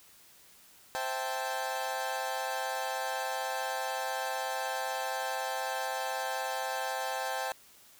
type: chord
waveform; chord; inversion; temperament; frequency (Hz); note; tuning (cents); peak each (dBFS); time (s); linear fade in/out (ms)
30% pulse; A minor seventh; first; equal; 523.3 / 659.3 / 784 / 880; C5 / E5 / G5 / A5; 0 / 0 / 0 / 0; -36 / -38 / -33 / -36; 0.95-7.52; 0
effects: white hiss -58 dBFS RMS until 7.99 s